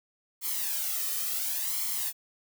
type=noise with flanger; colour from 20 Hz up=blue; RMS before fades=-31 dBFS; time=0.41-2.13 s; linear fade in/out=50 ms; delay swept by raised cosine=0.93 to 1.64 ms; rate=0.7 Hz; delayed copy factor=+0.75; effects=none